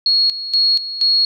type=tone with tremolo; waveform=sine; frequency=4316 Hz; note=C#8; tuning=47 cents flat; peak=-11 dBFS; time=0.06-1.25 s; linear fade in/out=2 ms; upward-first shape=square; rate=2.1 Hz; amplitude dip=75%; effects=none